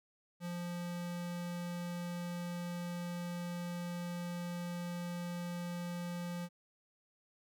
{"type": "tone", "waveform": "square", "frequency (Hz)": 174.61, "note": "F3", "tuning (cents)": 0, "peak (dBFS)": -39, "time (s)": [0.4, 6.49], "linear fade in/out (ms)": 50, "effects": []}